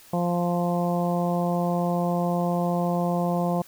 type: harmonic tone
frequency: 174.61 Hz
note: F3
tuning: in tune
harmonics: 1 / 2 / 3 / 4 / 5 / 6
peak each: -24 / -32 / -29 / -29 / -34 / -36 dBFS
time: 0.13-3.62 s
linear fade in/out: 5 ms
effects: white hiss -51 dBFS RMS until 3.67 s